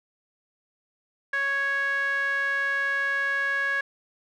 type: tone with band-pass filter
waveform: sawtooth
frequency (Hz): 554.4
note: C#5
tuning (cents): 0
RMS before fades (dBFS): -26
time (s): 1.33-3.81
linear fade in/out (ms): 5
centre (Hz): 1700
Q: 6.2
effects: none